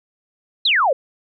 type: exponential sweep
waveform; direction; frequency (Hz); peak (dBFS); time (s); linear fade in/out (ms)
sine; down; 4285 to 493.9; -13; 0.65-0.93; 5
effects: none